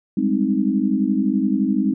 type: chord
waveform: sine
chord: Ab major seventh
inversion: third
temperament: equal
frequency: 196 / 207.7 / 261.6 / 311.1 Hz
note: G3 / Ab3 / C4 / Eb4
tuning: 0 / 0 / 0 / 0 cents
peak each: -23 / -21 / -21 / -23 dBFS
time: 0.17-1.94 s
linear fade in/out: 5 ms
effects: none